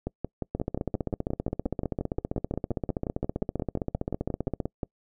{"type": "two click trains", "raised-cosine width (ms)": 2, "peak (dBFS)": [-15, -16], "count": [63, 28], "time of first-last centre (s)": [[0.55, 4.602], [0.07, 4.832]], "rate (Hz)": [15.3, 5.67], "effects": ["noise-tail reverb RT60 0.1 s tail -26 dB re dry"]}